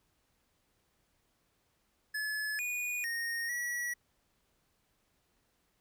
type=tone with pitch steps; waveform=square; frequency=1715 / 2457 / 1856 / 1932 Hz; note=A6 / D#7 / A#6 / B6; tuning=-45 / -22 / -8 / -39 cents; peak=-34 dBFS; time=2.14-3.94 s; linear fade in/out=10 ms; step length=450 ms; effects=pink hiss -75 dBFS RMS until 5.8 s